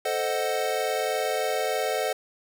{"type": "chord", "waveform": "square", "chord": "A diminished seventh", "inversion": "none", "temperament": "equal with one note detuned", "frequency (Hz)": [440, 523.3, 622.3, 742.1], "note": ["A4", "C5", "Eb5", "Gb5"], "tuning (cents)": [0, 0, 0, 5], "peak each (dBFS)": -31, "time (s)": [0.05, 2.13], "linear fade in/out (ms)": 5, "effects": []}